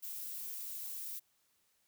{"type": "noise", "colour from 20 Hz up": "violet", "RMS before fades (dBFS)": -43, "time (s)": [0.02, 1.2], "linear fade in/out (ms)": 20, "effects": ["white hiss -75 dBFS RMS until 1.87 s"]}